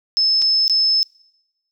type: tone with dropouts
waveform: sine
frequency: 5230 Hz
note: E8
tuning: 15 cents flat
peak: -13 dBFS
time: 0.17-1.03 s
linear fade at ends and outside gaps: 0 ms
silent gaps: 0.418-0.422 / 0.68-0.697 s
effects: noise-tail reverb RT60 0.9 s tail -23 dB re dry

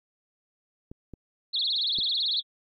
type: clicks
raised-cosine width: 3 ms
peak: -28 dBFS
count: 3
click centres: 0.915 / 1.137 / 1.987 s
type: tone with vibrato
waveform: sine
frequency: 3816 Hz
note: A#7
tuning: 40 cents sharp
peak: -24 dBFS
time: 1.53-2.41 s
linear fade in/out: 20 ms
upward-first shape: triangle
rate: 18 Hz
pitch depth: 280 cents each way
effects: AAC 32 kbps

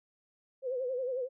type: tone with vibrato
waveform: sine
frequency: 510 Hz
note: C5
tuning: 44 cents flat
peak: -31 dBFS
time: 0.62-1.29 s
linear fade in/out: 50 ms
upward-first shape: sine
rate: 11 Hz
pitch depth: 85 cents each way
effects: none

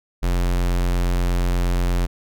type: tone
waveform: square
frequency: 44.21 Hz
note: F1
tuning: 22 cents sharp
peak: -18 dBFS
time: 0.22-2.07 s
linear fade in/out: 20 ms
effects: none

